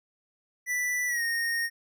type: tone with pitch glide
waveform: square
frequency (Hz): 1975.5 to 1853.9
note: B6 to A#6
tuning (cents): 0 to -10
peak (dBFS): -27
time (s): 0.66-1.7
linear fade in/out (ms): 50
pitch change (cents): -110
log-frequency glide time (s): 1.07-1.22
effects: none